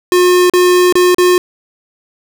square tone with dropouts, 359.6 Hz, F#4, 49 cents flat, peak -7 dBFS, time 0.12-1.38 s, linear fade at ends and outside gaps 1 ms, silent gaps 0.498-0.536 / 0.925-0.954 / 1.146-1.183 s, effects 7-bit

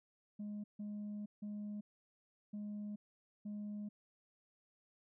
sine tone bursts at uneven times, 207.8 Hz, G#3, 1 cent sharp, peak -39 dBFS, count 5, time 0.39-0.64 / 0.79-1.26 / 1.42-1.81 / 2.53-2.96 / 3.45-3.89 s, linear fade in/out 10 ms, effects tanh soft clip ceiling -40 dBFS

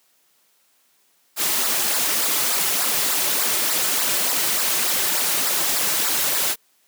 white noise with flanger, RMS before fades -21 dBFS, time 1.36-6.56 s, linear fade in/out 50 ms, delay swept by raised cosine 0.31 to 4.31 ms, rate 3.4 Hz, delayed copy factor -0.7, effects white hiss -62 dBFS RMS until 6.87 s + high-pass 200 Hz 12 dB/octave

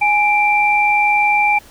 sine tone pair together, 832.3 / 2354 Hz, G#5 / D7, +4 / +3 cents, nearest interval octave + tritone, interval 1799 cents, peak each -14 dBFS, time 0.01-1.59 s, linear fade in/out 10 ms, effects pink hiss -44 dBFS RMS until 1.7 s

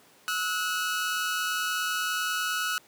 sawtooth tone pair together, 1296 / 1465.7 Hz, E6 / F#6, -30 / -17 cents, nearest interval major second, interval 213 cents, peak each -28 / -25 dBFS, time 0.28-2.78 s, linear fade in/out 0 ms, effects pink hiss -57 dBFS RMS until 2.87 s + high-pass 200 Hz 12 dB/octave

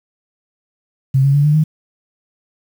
sine tone with pitch steps, 133.7 / 138.74 / 143.96 / 149.38 / 155.01 Hz, C3 / C#3 / D3 / D3 / D#3, +38 / +2 / -34 / +30 / -6 cents, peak -9 dBFS, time 1.14-1.64 s, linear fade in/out 10 ms, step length 100 ms, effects 7-bit

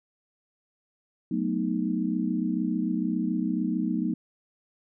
sine chord, B dominant seventh, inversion second, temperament equal, 185 / 220 / 246.9 / 311.1 Hz, F#3 / A3 / B3 / D#4, 0 / 0 / 0 / 0 cents, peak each -30 dBFS, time 1.31-4.14 s, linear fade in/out 5 ms, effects none

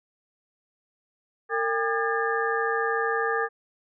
sine tone cluster, 456.4 / 801 / 1208 / 1639 / 1772 Hz, A#4 / G5 / D6 / G#6 / A6, -37 / +37 / +48 / -23 / +12 cents, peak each -27 / -31 / -29 / -30 / -32 dBFS, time 1.49-3.49 s, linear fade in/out 50 ms, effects none

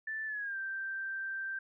sine tone with pitch glide, 1760 to 1568 Hz, A6 to G6, 0 to 0 cents, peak -35 dBFS, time 0.07-1.59 s, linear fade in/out 5 ms, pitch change -200 cents, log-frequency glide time 0.26-0.57 s, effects none

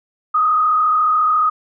sine tone with frequency modulation, 1246 Hz, D#6, 2 cents sharp, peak -12 dBFS, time 0.34-1.5 s, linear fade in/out 10 ms, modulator 34.2 Hz, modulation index 0.9, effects none

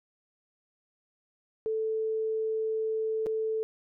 sine tone with dropouts, 440 Hz, A4, in tune, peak -27 dBFS, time 1.66-3.63 s, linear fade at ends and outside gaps 0 ms, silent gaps 3.261-3.267 s, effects none

